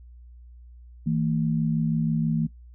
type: tone pair together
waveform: sine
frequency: 159.9 / 226.1 Hz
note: D#3 / A3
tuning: +48 / +47 cents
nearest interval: tritone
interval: 599 cents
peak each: -23 / -25 dBFS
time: 1.06-2.47 s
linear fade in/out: 10 ms
effects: noise-tail reverb RT60 0.1 s tail -19 dB re dry + added 60 Hz sine -44 dBFS peak until 2.74 s